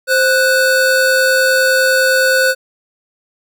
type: tone pair together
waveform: square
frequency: 523.3 / 1480.1 Hz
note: C5 / F#6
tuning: 0 / 0 cents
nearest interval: octave + tritone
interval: 1800 cents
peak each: -14 / -13 dBFS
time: 0.07-2.55 s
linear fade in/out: 50 ms
effects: none